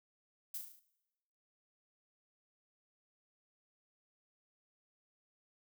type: noise with echo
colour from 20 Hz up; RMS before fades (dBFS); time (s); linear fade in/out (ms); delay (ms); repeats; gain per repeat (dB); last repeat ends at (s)
violet; -41; 0.54-0.58; 5; 36; 6; -4; 0.796
effects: noise-tail reverb RT60 1.0 s tail -20 dB re dry